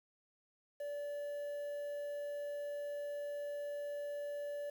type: tone with quantisation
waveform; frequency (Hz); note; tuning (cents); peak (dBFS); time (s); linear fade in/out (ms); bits
triangle; 578; D5; -28; -37; 0.8-4.7; 5; 10
effects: none